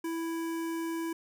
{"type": "tone with notch filter", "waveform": "square", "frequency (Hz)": 330, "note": "E4", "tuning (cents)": 2, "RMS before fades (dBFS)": -34, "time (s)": [0.04, 1.13], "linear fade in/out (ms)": 5, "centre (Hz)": 4000, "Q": 1.3, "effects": []}